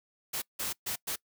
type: noise bursts at uneven times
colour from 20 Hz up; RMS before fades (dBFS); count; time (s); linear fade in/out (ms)
white; -34; 4; 0.33-0.42 / 0.59-0.73 / 0.86-0.96 / 1.07-1.16; 10
effects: noise-tail reverb RT60 0.1 s tail -23 dB re dry